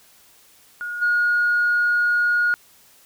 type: tone with level steps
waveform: sine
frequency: 1439 Hz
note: F#6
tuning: 49 cents flat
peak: -26 / -15 dBFS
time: 0.81-2.54 s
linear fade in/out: 0 ms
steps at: 1.01 s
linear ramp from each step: 20 ms
effects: tanh soft clip ceiling -12 dBFS + white hiss -53 dBFS RMS until 3.05 s